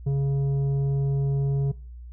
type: tone with tanh clipping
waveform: sine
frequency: 138.59 Hz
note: C#3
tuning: in tune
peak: -22 dBFS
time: 0.06-1.72 s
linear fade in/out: 10 ms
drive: 7 dB
effects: noise-tail reverb RT60 0.4 s tail -21 dB re dry + added 60 Hz sine -38 dBFS peak until 2.12 s